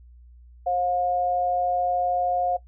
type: tone pair together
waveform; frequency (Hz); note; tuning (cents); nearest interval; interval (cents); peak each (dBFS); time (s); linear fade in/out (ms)
sine; 533.9 / 715; C5 / F5; +35 / +41; perfect fourth; 506; -28 / -22; 0.66-2.57; 10
effects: noise-tail reverb RT60 0.1 s tail -17 dB re dry + added 60 Hz sine -46 dBFS peak until 2.67 s